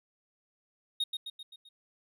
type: tone with echo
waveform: triangle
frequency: 3729 Hz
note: A#7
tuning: in tune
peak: -26 dBFS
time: 1-1.04 s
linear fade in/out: 5 ms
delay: 130 ms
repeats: 5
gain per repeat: -5 dB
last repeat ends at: 1.69 s
effects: none